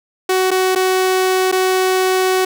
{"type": "tone with dropouts", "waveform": "sawtooth", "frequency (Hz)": 373.7, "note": "F#4", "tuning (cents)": 17, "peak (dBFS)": -9, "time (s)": [0.29, 2.45], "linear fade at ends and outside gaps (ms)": 5, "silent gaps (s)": [[0.507, 0.513], [0.751, 0.758], [1.516, 1.524]], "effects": []}